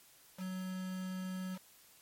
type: tone with quantisation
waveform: triangle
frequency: 186 Hz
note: F#3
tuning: 9 cents sharp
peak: -36 dBFS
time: 0.37-1.59 s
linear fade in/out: 50 ms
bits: 8
effects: white hiss -62 dBFS RMS until 2.01 s + MP3 64 kbps